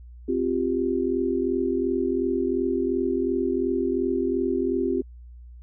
sine chord, C suspended fourth, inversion none, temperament equal, 261.6 / 349.2 / 392 Hz, C4 / F4 / G4, 0 / 0 / 0 cents, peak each -26 dBFS, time 0.28-5.02 s, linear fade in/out 10 ms, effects added 60 Hz sine -41 dBFS peak until 5.62 s

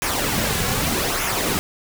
pink noise with flanger, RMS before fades -22 dBFS, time 0.02-1.59 s, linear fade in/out 0 ms, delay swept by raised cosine 0.23 to 3.33 ms, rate 0.82 Hz, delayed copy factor -0.55, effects none

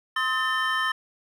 triangle tone cluster, 1047 / 1275 / 1788 / 3088 Hz, C6 / D#6 / A6 / G7, +1 / +42 / +27 / -27 cents, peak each -28 / -27 / -24 / -30 dBFS, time 0.16-0.92 s, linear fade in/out 5 ms, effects none

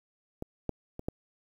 clicks, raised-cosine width 2 ms, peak -22 / -17 / -25 / -18 dBFS, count 4, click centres 0.424 / 0.693 / 0.994 / 1.085 s, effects 9-bit

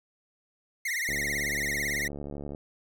45% pulse tone with vibrato, 1996 Hz, B6, 18 cents sharp, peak -28 dBFS, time 0.85-2.08 s, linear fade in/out 5 ms, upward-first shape triangle, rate 18 Hz, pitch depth 180 cents each way
click train, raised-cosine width 2 ms, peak -25 dBFS, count 106, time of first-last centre 1.09-2.548 s, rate 72 Hz
effects none

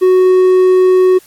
triangle tone, 370 Hz, F#4, in tune, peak -3 dBFS, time 0.01-1.19 s, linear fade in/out 20 ms, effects white hiss -44 dBFS RMS until 1.26 s + MP3 64 kbps

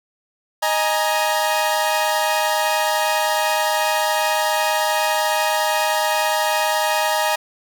sawtooth chord, D# suspended fourth, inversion none, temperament equal with one note detuned, 622.3 / 830.6 / 940.4 Hz, D#5 / G#5 / A#5, 0 / 0 / +15 cents, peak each -18 dBFS, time 0.62-7.36 s, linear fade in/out 10 ms, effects none

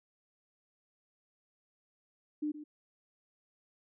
sine tone with echo, 300 Hz, D4, 37 cents sharp, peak -31 dBFS, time 2.42-2.52 s, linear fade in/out 10 ms, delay 120 ms, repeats 1, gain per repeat -12 dB, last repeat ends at 2.64 s, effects none

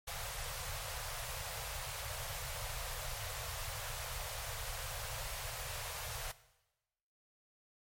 pink band-stop noise, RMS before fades -42 dBFS, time 0.07-6.32 s, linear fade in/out 10 ms, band 140 to 490 Hz, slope 48 dB/octave, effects noise-tail reverb RT60 1.0 s tail -17 dB re dry + MP3 64 kbps

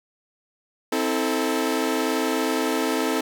sawtooth chord, A minor, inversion first, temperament equal with one note detuned, 261.6 / 322.5 / 440 Hz, C4 / E4 / A4, 0 / -38 / 0 cents, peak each -22 dBFS, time 0.92-3.21 s, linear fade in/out 5 ms, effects none

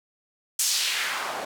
white noise with band-pass filter sweep, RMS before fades -27 dBFS, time 0.59-1.45 s, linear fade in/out 5 ms, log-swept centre 7500 to 560 Hz, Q 1.4, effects none

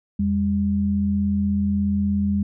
sine tone pair together, 84.6 / 201.2 Hz, E2 / G3, +45 / +45 cents, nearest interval octave + minor third, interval 1500 cents, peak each -25 / -19 dBFS, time 0.19-2.43 s, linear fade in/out 5 ms, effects none

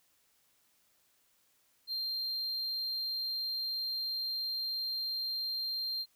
triangle tone, 4179 Hz, C8, 3 cents flat, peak -32 dBFS, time 1.87-6.06 s, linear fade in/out 50 ms, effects white hiss -71 dBFS RMS until 6.15 s

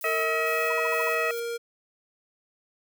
violet noise with tremolo, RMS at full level -40 dBFS, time 0.01-1.4 s, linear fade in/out 2 ms, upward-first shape square, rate 2.2 Hz, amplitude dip 50%
harmonic tone, 639 Hz, D#5, 46 cents sharp, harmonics 1 / 2 / 3 / 4, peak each -30 / -30 / -30 / -30 dBFS, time 0.04-1.31 s, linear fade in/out 2 ms
square tone with pitch glide, 454.4 to 468 Hz, A#4 to A#4, -44 to +7 cents, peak -30 dBFS, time 0.04-1.58 s, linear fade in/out 20 ms, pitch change +51 cents, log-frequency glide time 0.21-0.63 s
sine tone bursts, 990 Hz, B5, 4 cents sharp, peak -32 dBFS, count 6, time 0.7-1.09 s, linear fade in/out 5 ms, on 25 ms, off 48 ms
effects none

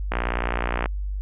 click train, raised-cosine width 0.5 ms, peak -9 dBFS, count 45, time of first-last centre 0.12-0.858 s, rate 59.6 Hz, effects added 49 Hz sine -25 dBFS peak until 1.21 s + resampled to 8000 Hz

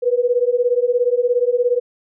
sine beating tone pair, 480 / 497 Hz, B4 / B4, -49 / +11 cents, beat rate 17 Hz, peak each -17 dBFS, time 0.02-1.8 s, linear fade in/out 20 ms, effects none

